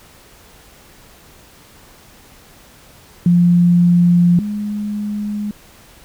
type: tone pair in turn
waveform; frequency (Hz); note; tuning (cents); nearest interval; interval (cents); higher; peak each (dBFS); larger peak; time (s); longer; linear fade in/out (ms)
sine; 174.61 / 208.1; F3 / G#3; 0 / +4; minor third; 304; second; -8 / -19; first; 3.26-4.39 / 4.39-5.51; first; 2
effects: pink hiss -45 dBFS RMS until 6.04 s